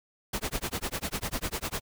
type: noise with tremolo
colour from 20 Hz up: pink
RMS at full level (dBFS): -30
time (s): 0.33-1.81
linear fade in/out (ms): 5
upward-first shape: sine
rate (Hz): 10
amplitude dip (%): 100
effects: none